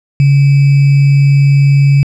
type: tone with sample-and-hold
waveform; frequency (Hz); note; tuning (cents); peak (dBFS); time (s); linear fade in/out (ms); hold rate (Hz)
sine; 139.9; C#3; +16; -4; 0.2-2.03; 0; 2450
effects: low-pass 5000 Hz 12 dB/octave